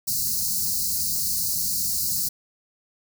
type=band-stop noise; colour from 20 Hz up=white; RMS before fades=-25 dBFS; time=0.07-2.29 s; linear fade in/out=10 ms; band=230 to 4200 Hz; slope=96 dB/octave; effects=none